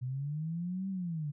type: linear two-way sweep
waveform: sine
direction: up then down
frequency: 122.9 to 195.3 to 141.3 Hz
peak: -33 dBFS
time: 0.01-1.32 s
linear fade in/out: 20 ms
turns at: 0.89 s
effects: none